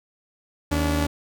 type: tone pair together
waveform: sawtooth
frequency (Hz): 77.78 / 287.3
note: D#2 / D4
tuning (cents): 0 / -38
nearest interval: octave + major seventh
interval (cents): 2262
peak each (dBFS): -19 / -20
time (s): 0.71-1.07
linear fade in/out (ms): 10
effects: none